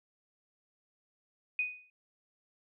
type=tone with exponential decay; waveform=sine; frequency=2488 Hz; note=D#7; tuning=1 cent flat; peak=-26 dBFS; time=1.59-1.9 s; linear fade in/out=2 ms; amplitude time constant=67 ms; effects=none